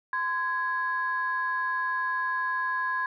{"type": "tone pair together", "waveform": "sine", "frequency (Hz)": [1028.8, 1661.2], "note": ["C6", "G#6"], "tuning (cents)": [-30, 0], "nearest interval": "minor sixth", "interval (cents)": 830, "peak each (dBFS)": -28, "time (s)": [0.13, 3.06], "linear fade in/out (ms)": 2, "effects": ["tanh soft clip ceiling -18 dBFS"]}